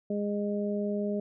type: harmonic tone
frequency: 205.4 Hz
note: G#3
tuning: 19 cents flat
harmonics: 1 / 2 / 3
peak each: -30 / -33 / -35 dBFS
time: 0.1-1.2 s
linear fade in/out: 5 ms
effects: none